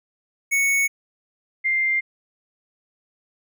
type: tone pair in turn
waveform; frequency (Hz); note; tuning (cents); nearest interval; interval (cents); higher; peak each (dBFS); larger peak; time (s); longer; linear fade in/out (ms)
square / sine; 2217 / 2099; C#7 / C7; 0 / +5; minor second; 95; first; -18; neither; 0.51-0.88 / 1.64-2.01; neither; 20
effects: none